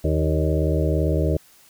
harmonic tone with a mistuned harmonic, 77.78 Hz, D#2, in tune, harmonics 1 / 2 / 4 / 5 / 6 / 7 / 8, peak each -21 / -24 / -27 / -28 / -29 / -29 / -30 dBFS, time 0.04-1.37 s, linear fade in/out 5 ms, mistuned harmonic 7, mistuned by +45 cents, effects white hiss -53 dBFS RMS until 1.69 s

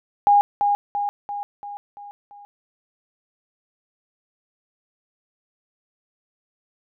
sine tone with echo, 816 Hz, G#5, 31 cents flat, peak -11 dBFS, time 0.27-0.41 s, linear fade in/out 0 ms, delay 340 ms, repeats 6, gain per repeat -5 dB, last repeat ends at 2.45 s, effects none

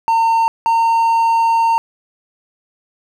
triangle tone pair in turn, 910 / 914.8 Hz, A#5 / A#5, -42 / -33 cents, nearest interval unison, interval 9 cents, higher second, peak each -9 dBFS, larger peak neither, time 0.08-0.48 / 0.66-1.78 s, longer second, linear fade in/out 0 ms, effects none

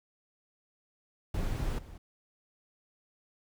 brown noise with level steps, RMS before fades -32 / -47 dBFS, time 1.34-1.98 s, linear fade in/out 5 ms, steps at 1.78 s, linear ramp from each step 10 ms, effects none

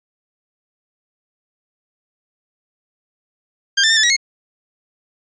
15% pulse tone with pitch steps, 1596 / 1776 / 1810 / 1742 / 1912 / 2164 Hz, G6 / A6 / A6 / A6 / A#6 / C#7, +31 / +16 / +48 / -18 / +43 / -42 cents, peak -5 dBFS, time 3.77-4.166 s, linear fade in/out 10 ms, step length 66 ms, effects resampled to 16000 Hz

